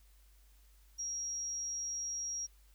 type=tone; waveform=sine; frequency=5650 Hz; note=F8; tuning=19 cents sharp; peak=-36 dBFS; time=0.98-2.47 s; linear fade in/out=20 ms; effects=added 50 Hz sine -60 dBFS peak until 2.74 s + white hiss -70 dBFS RMS until 2.74 s